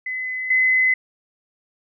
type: tone pair in turn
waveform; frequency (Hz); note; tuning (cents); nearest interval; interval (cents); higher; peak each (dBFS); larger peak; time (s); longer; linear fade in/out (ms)
sine; 2024 / 2032; B6 / B6; +42 / +49; unison; 7; second; -24 / -14; second; 0.06-0.5 / 0.5-0.94; neither; 5
effects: none